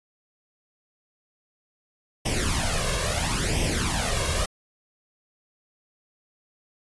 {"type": "noise with flanger", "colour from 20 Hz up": "pink", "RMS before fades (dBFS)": -25, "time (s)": [2.25, 4.46], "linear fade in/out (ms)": 10, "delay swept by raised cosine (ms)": [0.35, 1.85], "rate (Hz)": 0.74, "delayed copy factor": 0.75, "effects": ["resampled to 24000 Hz"]}